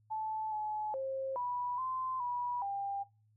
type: tone with pitch steps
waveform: sine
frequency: 871 / 853 / 534 / 981 / 1035 / 975 / 796 Hz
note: A5 / G#5 / C5 / B5 / C6 / B5 / G5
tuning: -18 / +46 / +35 / -12 / -19 / -23 / +26 cents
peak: -34 dBFS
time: 0.1-3.04 s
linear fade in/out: 20 ms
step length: 420 ms
effects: noise-tail reverb RT60 0.3 s tail -21 dB re dry + added 107 Hz sine -66 dBFS peak until 3.36 s